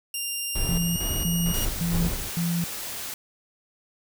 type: tone with pitch glide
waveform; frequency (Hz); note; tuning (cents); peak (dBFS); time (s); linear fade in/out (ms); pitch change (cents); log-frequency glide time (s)
10% pulse; 2794 to 2871; F7 to F7; 0 to +47; -20; 0.14-1.65; 2; +47; 0.61-1.1
type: noise with tremolo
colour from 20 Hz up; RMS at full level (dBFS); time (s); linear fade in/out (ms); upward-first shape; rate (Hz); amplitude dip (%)
brown; -27; 0.55-2.3; 5; square; 2.2; 60
type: tone bursts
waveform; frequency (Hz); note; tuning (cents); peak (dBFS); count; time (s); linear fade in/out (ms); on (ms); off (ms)
sine; 170.3; F3; -43; -23; 4; 0.69-2.64; 0; 270; 290
type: noise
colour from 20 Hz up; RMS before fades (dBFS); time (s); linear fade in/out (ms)
white; -34; 1.54-3.14; 2
effects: none